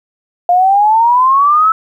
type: exponential sweep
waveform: sine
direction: up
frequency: 698.5 to 1321 Hz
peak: -6 dBFS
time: 0.49-1.72 s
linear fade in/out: 2 ms
effects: 8-bit